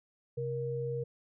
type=tone pair together; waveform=sine; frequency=132.1 / 470.8 Hz; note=C3 / A#4; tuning=+17 / +17 cents; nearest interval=octave + minor seventh; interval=2200 cents; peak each=-36 / -34 dBFS; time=0.37-1.04 s; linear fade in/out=10 ms; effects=none